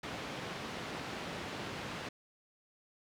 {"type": "band-pass noise", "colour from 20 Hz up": "pink", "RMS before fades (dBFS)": -42, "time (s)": [0.03, 2.09], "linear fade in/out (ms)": 5, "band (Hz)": [130, 3900], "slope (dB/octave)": 12, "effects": []}